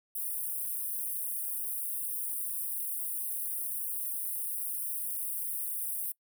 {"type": "high-pass noise", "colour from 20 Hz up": "white", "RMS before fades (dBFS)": -35, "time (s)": [0.15, 6.12], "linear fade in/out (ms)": 5, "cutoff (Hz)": 8900, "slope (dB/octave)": 96, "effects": ["noise-tail reverb RT60 0.1 s tail -24 dB re dry"]}